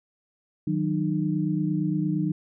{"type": "tone cluster", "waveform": "sine", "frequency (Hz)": [156, 184.7, 304.8], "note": ["D#3", "F#3", "D#4"], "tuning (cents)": [5, -3, -36], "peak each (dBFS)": -27, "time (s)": [0.67, 2.32], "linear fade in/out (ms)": 5, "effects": []}